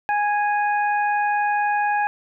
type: harmonic tone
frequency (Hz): 828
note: G#5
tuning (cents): -5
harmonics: 1 / 2 / 3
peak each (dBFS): -19 / -25 / -32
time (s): 0.09-2.07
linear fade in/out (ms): 0
effects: none